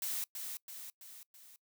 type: noise with echo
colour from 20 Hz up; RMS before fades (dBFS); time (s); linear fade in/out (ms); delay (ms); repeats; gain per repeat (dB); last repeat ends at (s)
blue; -37; 0.02-0.24; 2; 330; 4; -5; 1.56
effects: noise-tail reverb RT60 0.1 s tail -23 dB re dry